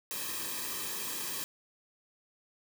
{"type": "noise with comb filter", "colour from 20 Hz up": "white", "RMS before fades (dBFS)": -37, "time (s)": [0.11, 1.44], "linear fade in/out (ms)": 0, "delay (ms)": 1.4, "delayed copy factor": -0.75, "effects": []}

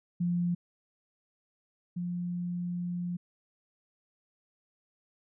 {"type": "tone pair in turn", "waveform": "sine", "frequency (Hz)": [174.61, 176.03], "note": ["F3", "F3"], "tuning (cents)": [0, 14], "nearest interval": "unison", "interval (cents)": 14, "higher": "second", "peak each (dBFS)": [-26, -31], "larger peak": "first", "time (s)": [[0.2, 0.55], [1.96, 3.17]], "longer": "second", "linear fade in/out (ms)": 10, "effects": []}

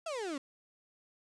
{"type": "exponential sweep", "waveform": "35% pulse", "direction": "down", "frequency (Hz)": [688, 264.2], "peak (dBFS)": -34, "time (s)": [0.06, 0.38], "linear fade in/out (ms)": 5, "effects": ["resampled to 22050 Hz", "10-bit"]}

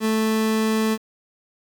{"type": "tone", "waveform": "30% pulse", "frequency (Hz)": 219.5, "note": "A3", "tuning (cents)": -4, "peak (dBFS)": -16, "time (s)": [0, 0.98], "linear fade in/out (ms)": 50, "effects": ["8-bit"]}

